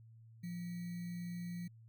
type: tone with sample-and-hold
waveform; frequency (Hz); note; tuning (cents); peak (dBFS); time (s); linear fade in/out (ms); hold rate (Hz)
sine; 174.61; F3; 0; -40; 0.43-1.68; 10; 2100
effects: added 113 Hz sine -56 dBFS peak until 1.88 s